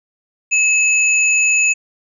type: tone pair together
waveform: sine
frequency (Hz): 2578 / 6914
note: E7 / A8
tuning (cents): -39 / -31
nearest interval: octave + perfect fourth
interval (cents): 1708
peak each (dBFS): -12 / -18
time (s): 0.51-1.74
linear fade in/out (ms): 20
effects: none